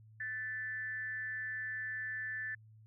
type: tone with frequency modulation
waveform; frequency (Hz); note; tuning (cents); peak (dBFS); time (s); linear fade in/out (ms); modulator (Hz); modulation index
sine; 1760; A6; 0; -37; 0.2-2.55; 5; 235; 0.42
effects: added 109 Hz sine -56 dBFS peak until 2.86 s